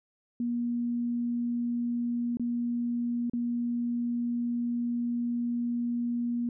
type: tone with dropouts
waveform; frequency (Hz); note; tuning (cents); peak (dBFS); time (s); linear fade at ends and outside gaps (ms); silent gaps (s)
sine; 238.8; A#3; +42; -27; 0.4-6.49; 2; 2.371-2.396 / 3.298-3.334
effects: none